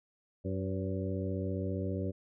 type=harmonic tone with a mistuned harmonic; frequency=94.8 Hz; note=F#2; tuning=43 cents sharp; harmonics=1 / 2 / 3 / 4 / 5 / 6; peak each=-35 / -38 / -40 / -41 / -42 / -43 dBFS; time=0.44-2.12 s; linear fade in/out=20 ms; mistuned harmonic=5; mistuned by=+54 cents; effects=none